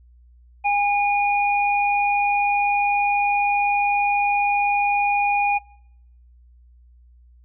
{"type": "tone pair together", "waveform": "sine", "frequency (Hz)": [815, 2442], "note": ["G#5", "D#7"], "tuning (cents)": [-33, -33], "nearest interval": "octave + perfect fifth", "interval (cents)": 1900, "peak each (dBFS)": [-18, -22], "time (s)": [0.64, 5.59], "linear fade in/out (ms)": 20, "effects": ["noise-tail reverb RT60 0.8 s tail -25 dB re dry", "added 60 Hz sine -48 dBFS peak until 7.44 s"]}